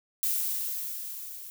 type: noise with level ramp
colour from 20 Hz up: violet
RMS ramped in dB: -27 to -43 dBFS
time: 0.23-1.5 s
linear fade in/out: 0 ms
effects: none